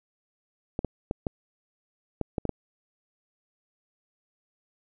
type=clicks; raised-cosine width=2 ms; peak=-14 dBFS; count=8; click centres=0.791 / 0.847 / 1.111 / 1.268 / 2.213 / 2.382 / 2.453 / 2.493 s; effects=none